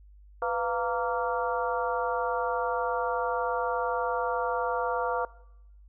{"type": "harmonic tone with a mistuned harmonic", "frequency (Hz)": 231.7, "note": "A#3", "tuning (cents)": -10, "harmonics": [2, 3, 4, 5, 6], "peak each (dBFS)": [-30, -32, -33, -34, -35], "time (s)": [0.42, 5.25], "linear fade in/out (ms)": 2, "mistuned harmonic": 2, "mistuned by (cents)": 120, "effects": ["noise-tail reverb RT60 0.9 s tail -21 dB re dry", "added 50 Hz sine -50 dBFS peak until 5.88 s"]}